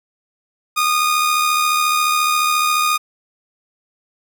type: tone with amplitude modulation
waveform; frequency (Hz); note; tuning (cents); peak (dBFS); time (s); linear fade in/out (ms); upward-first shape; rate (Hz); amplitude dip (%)
sawtooth; 1229; D#6; -22; -9; 0.76-2.98; 20; sine; 74.3; 40
effects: none